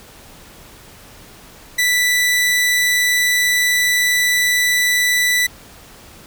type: tone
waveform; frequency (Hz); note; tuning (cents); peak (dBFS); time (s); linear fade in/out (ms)
sawtooth; 1975.5; B6; 0; -10; 1.78-5.47; 10
effects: pink hiss -42 dBFS RMS until 6.26 s